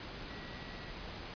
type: tone in noise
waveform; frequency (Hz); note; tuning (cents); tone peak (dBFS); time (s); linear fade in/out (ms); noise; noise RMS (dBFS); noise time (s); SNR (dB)
sine; 1931; B6; -39; -54; 0.29-0.91; 2; pink; -45; 0-1.34; -12
effects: resampled to 11025 Hz